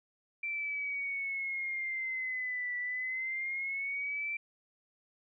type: exponential two-way sweep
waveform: sine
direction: down then up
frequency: 2349 to 1962 to 2348 Hz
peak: -33 dBFS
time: 0.43-4.37 s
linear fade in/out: 5 ms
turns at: 2.77 s
effects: none